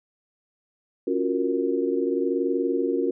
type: chord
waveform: sine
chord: Gb major seventh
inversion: second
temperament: equal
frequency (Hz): 277.2 / 349.2 / 370 / 466.2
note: Db4 / F4 / Gb4 / Bb4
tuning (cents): 0 / 0 / 0 / 0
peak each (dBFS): -27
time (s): 1.07-3.11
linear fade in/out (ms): 5
effects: none